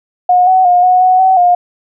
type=tone with pitch steps; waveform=sine; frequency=722 / 749 / 714 / 732 / 740 / 756 / 711 Hz; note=F#5 / F#5 / F5 / F#5 / F#5 / F#5 / F5; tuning=-43 / +21 / +38 / -19 / 0 / +37 / +31 cents; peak=-5 dBFS; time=0.29-1.55 s; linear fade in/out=5 ms; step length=180 ms; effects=none